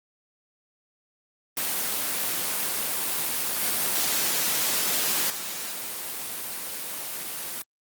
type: noise with level steps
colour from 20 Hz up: white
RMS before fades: -27 / -25 / -33 dBFS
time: 1.57-7.62 s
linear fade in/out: 2 ms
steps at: 3.61 / 5.3 s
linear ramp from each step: 2 ms
effects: high-pass 150 Hz 12 dB/octave + Opus 24 kbps